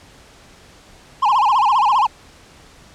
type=tone with vibrato; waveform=triangle; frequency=941 Hz; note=A#5; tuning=16 cents sharp; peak=-10 dBFS; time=1.22-2.07 s; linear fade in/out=10 ms; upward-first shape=sine; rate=15 Hz; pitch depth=250 cents each way; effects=pink hiss -46 dBFS RMS until 2.94 s + low-pass 8000 Hz 12 dB/octave